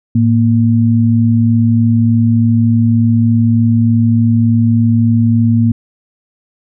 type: tone pair together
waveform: sine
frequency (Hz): 109.74 / 233.1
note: A2 / A#3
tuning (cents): -4 / 0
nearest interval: octave + minor second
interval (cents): 1304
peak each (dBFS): -10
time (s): 0.15-5.72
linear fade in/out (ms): 5
effects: none